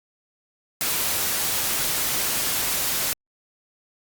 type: noise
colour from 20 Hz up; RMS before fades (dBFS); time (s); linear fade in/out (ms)
white; -24; 0.81-3.13; 0
effects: Opus 48 kbps